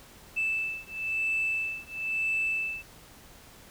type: beating tone pair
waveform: sine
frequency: 2637 / 2638 Hz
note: E7 / E7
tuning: 0 / +1 cents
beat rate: 1 Hz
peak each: -30 / -30 dBFS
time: 0.36-2.83 s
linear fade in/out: 20 ms
effects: tanh soft clip ceiling -21 dBFS + pink hiss -52 dBFS RMS until 3.7 s